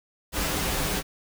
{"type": "noise with comb filter", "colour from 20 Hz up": "pink", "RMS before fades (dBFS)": -27, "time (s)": [0.32, 1.03], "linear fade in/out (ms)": 50, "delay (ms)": 8.6, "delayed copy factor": -0.6, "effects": []}